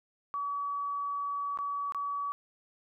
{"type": "tone with dropouts", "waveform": "sine", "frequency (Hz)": 1139, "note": "C#6", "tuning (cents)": 47, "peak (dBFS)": -31, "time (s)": [0.34, 2.32], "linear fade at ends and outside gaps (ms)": 0, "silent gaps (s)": [[1.574, 1.588], [1.922, 1.947]], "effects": []}